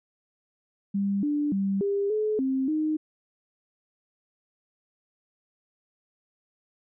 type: tone with pitch steps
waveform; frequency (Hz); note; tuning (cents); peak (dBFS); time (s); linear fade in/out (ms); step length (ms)
sine; 198.9 / 293.8 / 195.9 / 400.9 / 428.2 / 264.9 / 309.4; G3 / D4 / G3 / G4 / A4 / C4 / D#4; +25 / +1 / -1 / +39 / -47 / +22 / -10; -23; 0.94-2.97; 10; 290
effects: none